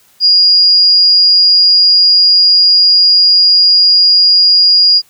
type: tone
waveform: sine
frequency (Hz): 4857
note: D#8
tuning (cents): -43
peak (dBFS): -4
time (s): 0.2-5.02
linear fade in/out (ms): 50
effects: white hiss -49 dBFS RMS until 5.09 s